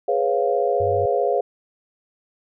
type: chord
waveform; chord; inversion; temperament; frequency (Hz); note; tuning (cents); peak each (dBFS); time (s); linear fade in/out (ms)
sine; C# dominant seventh; second; equal with one note detuned; 415.3 / 493.9 / 549.3 / 698.5; G#4 / B4 / C#5 / E#5; 0 / 0 / -16 / 0; -23; 0.08-1.41; 5
type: tone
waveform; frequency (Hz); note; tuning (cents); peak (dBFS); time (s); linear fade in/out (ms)
sine; 96.8; G2; -21; -27; 0.8-1.06; 5
effects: none